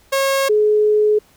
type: tone pair in turn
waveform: sawtooth / sine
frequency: 544 / 423.6 Hz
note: C#5 / G#4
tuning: -33 / +34 cents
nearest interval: major third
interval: 433 cents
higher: first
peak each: -11 dBFS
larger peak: neither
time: 0.12-0.49 / 0.49-1.19 s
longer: second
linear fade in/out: 10 ms
effects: pink hiss -53 dBFS RMS until 1.36 s